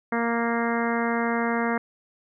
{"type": "harmonic tone", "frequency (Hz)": 233.1, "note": "A#3", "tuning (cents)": 0, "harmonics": [1, 2, 3, 4, 5, 6, 7, 8, 9], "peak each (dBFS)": [-26, -29, -31, -32, -33, -34, -34, -35, -36], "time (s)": [0.12, 1.78], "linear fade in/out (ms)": 5, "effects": []}